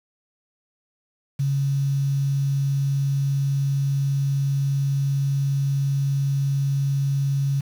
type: tone with quantisation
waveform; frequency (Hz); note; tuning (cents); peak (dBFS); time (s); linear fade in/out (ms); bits
sine; 138.59; C#3; 0; -19; 1.39-7.61; 10; 7
effects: none